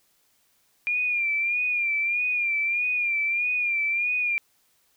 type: tone with vibrato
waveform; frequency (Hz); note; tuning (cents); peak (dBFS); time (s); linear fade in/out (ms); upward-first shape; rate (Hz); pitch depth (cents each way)
sine; 2400; D7; +37; -22; 0.87-4.38; 0; sine; 1.6; 60
effects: white hiss -66 dBFS RMS until 4.96 s